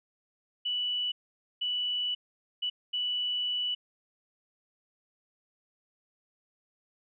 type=tone bursts at uneven times; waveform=sine; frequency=2960 Hz; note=F#7; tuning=in tune; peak=-28 dBFS; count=4; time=0.65-1.12 / 1.61-2.15 / 2.62-2.7 / 2.93-3.75 s; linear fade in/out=10 ms; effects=none